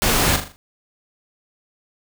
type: noise with echo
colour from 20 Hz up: pink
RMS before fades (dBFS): -18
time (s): 0.02-0.36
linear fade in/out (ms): 0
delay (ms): 40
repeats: 5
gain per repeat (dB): -7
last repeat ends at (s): 0.56
effects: none